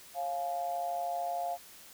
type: tone with amplitude modulation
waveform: sine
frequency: 698.5 Hz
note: F5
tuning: in tune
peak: -28 dBFS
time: 0.14-1.58 s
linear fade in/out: 50 ms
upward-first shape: sine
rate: 153 Hz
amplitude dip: 75%
effects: white hiss -53 dBFS RMS until 1.93 s